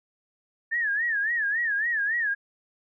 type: tone with vibrato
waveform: sine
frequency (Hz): 1760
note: A6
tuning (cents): 0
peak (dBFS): -23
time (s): 0.71-2.35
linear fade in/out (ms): 20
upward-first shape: sine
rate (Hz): 3.6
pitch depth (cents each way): 150
effects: none